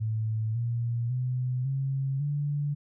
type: tone with pitch steps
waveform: sine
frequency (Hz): 110 / 117.9 / 126.36 / 135.43 / 145.15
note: A2 / A#2 / B2 / C#3 / D3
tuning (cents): 0 / +20 / +40 / -40 / -20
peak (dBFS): -26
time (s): 0-2.75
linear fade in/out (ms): 20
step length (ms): 550
effects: none